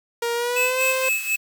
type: tone with pitch glide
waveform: sawtooth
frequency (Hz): 470 to 521.5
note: A#4 to C5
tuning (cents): +14 to -6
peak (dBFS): -18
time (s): 0.22-1.09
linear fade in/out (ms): 5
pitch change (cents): +180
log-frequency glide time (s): 0.34-0.83
type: tone with tremolo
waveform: square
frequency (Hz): 2594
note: E7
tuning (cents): -28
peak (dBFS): -19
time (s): 0.56-1.36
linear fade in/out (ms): 5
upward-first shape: sine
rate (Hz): 4.1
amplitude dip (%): 75
type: high-pass noise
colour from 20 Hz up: white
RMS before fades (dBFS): -36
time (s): 0.79-1.37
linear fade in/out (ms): 20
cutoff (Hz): 1200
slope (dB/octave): 24
effects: none